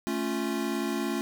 square chord, A augmented, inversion none, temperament equal, 220 / 277.2 / 349.2 Hz, A3 / C#4 / E#4, 0 / 0 / 0 cents, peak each -33 dBFS, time 0.07-1.21 s, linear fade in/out 0 ms, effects none

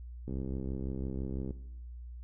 click train, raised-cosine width 3 ms, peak -25 dBFS, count 82, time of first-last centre 0.28-1.507 s, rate 66 Hz, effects noise-tail reverb RT60 0.8 s tail -17 dB re dry + added 60 Hz sine -42 dBFS peak until 2.23 s

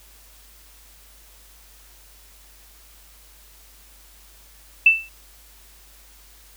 sine tone with exponential decay, 2657 Hz, E7, 13 cents sharp, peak -6 dBFS, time 4.86-5.09 s, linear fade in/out 5 ms, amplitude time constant 49 ms, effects added 50 Hz sine -51 dBFS peak until 6.56 s + white hiss -51 dBFS RMS until 6.56 s

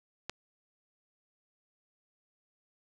click, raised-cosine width 0.2 ms, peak -18 dBFS, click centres 0.296 s, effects none

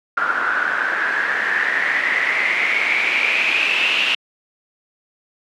white noise with low-pass filter sweep, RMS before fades -19 dBFS, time 0.17-4.15 s, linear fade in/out 5 ms, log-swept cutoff 1400 to 2800 Hz, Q 8.6, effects high-pass 300 Hz 12 dB/octave

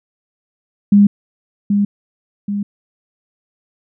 sine tone with echo, 203 Hz, G#3, 39 cents flat, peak -5 dBFS, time 0.92-1.07 s, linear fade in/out 5 ms, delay 780 ms, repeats 2, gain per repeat -6 dB, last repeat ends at 2.63 s, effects none

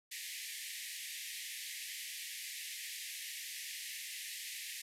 pink band-pass noise, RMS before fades -45 dBFS, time 0.11-4.82 s, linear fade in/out 10 ms, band 1800 to 14000 Hz, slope 96 dB/octave, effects none

